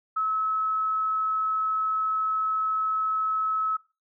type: tone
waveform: sine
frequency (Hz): 1293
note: E6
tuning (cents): -34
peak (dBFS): -23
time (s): 0.16-3.77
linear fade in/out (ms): 10
effects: noise-tail reverb RT60 0.3 s tail -20 dB re dry